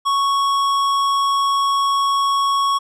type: tone with tanh clipping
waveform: triangle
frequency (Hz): 1108.7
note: C#6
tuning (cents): 0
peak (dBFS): -17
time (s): 0.05-2.79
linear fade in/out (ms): 20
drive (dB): 18
effects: none